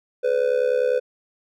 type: tone with amplitude modulation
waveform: triangle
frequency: 500 Hz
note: B4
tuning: 21 cents sharp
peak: -12 dBFS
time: 0.23-1 s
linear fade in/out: 20 ms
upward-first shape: sine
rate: 70 Hz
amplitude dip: 85%
effects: none